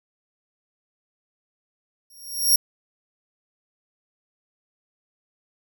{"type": "tone with exponential growth", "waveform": "10% pulse", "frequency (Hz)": 5588, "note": "F8", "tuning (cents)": 0, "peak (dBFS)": -6, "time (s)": [2.1, 2.56], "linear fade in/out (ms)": 5, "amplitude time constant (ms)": 100, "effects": []}